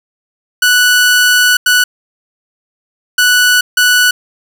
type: tone bursts at uneven times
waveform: sawtooth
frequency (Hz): 1480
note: F#6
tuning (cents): 0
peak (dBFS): -3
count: 4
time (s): 0.62-1.57 / 1.66-1.84 / 3.18-3.61 / 3.77-4.11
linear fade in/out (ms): 5
effects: none